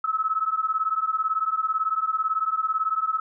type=beating tone pair; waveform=sine; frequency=1287 / 1305 Hz; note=E6 / E6; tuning=-42 / -18 cents; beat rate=18 Hz; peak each=-25 / -25 dBFS; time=0.04-3.2 s; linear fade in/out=5 ms; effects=none